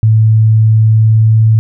sine tone with pitch glide, 110 to 110.7 Hz, A2 to A2, 0 to +11 cents, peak -4 dBFS, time 0.03-1.59 s, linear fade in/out 0 ms, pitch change +11 cents, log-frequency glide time 0.89-1.46 s, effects none

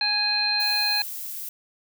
harmonic tone, 831 Hz, G#5, 1 cent sharp, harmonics 1 / 2 / 3 / 5, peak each -32 / -30 / -29 / -22 dBFS, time 0.01-1.02 s, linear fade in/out 2 ms
violet noise, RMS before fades -34 dBFS, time 0.6-1.49 s, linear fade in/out 2 ms
effects none

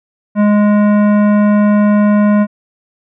sine tone with hard clipping, 207.7 Hz, G#3, in tune, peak -9 dBFS, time 0.35-2.47 s, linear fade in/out 50 ms, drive 14 dB, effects resampled to 8000 Hz

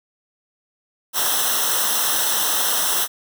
white noise with comb filter, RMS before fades -20 dBFS, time 1.13-3.08 s, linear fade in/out 50 ms, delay 0.43 ms, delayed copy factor -0.9, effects none

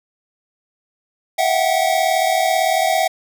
square tone cluster, 652 / 727 / 765 Hz, E5 / F#5 / G5, -19 / -31 / -42 cents, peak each -20 dBFS, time 1.38-3.08 s, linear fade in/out 10 ms, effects none

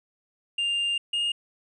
triangle tone pair in turn, 2800 / 2839 Hz, F7 / F7, +4 / +28 cents, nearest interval unison, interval 24 cents, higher second, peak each -22 dBFS, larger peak neither, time 0.58-0.98 / 1.13-1.32 s, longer first, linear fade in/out 5 ms, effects resampled to 22050 Hz

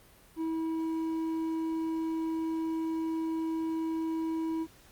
sine tone with hard clipping, 323.6 Hz, E4, 32 cents flat, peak -31 dBFS, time 0.36-4.67 s, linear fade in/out 50 ms, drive 5 dB, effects pink hiss -58 dBFS RMS until 4.91 s + Opus 32 kbps

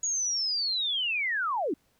sine linear sweep, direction down, 6790 to 248.3 Hz, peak -26 dBFS, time 0.03-1.74 s, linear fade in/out 5 ms, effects pink hiss -69 dBFS RMS until 1.99 s

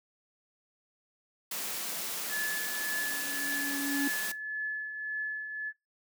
white high-pass noise, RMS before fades -36 dBFS, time 1.51-4.32 s, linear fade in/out 5 ms, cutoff 160 Hz, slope 96 dB/octave
sine tone with tremolo, 1721 Hz, A6, 39 cents flat, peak -29 dBFS, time 2.29-5.73 s, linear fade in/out 50 ms, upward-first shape triangle, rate 1.8 Hz, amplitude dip 55%
triangle tone with exponential growth, 280.4 Hz, C#4, 20 cents sharp, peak -25 dBFS, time 2.47-4.08 s, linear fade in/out 5 ms, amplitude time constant 350 ms
effects noise-tail reverb RT60 0.2 s tail -18 dB re dry

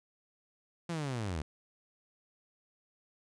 sawtooth linear sweep, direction down, 174.61 to 69.8 Hz, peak -30 dBFS, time 0.89-1.42 s, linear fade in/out 5 ms, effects resampled to 22050 Hz

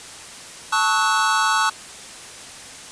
square chord, F# minor seventh, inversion first, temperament equal with one note detuned, 880 / 1108.7 / 1289.1 / 1480 Hz, A5 / C#6 / E6 / F#6, 0 / 0 / -39 / 0 cents, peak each -23 dBFS, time 0.72-1.7 s, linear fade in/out 10 ms, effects white hiss -38 dBFS RMS until 2.91 s + resampled to 22050 Hz

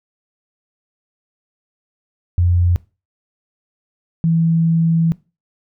sine tone pair in turn, 87.9 / 164.69 Hz, F2 / E3, +12 / -1 cents, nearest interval major seventh, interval 1087 cents, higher second, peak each -11 / -12 dBFS, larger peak first, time 2.38-2.76 / 4.24-5.12 s, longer second, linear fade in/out 0 ms, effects noise-tail reverb RT60 0.3 s tail -21 dB re dry

